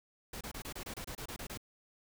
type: noise bursts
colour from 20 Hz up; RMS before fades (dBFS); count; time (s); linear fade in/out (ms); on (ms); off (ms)
pink; -43; 12; 0.33-1.575; 5; 79; 27
effects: none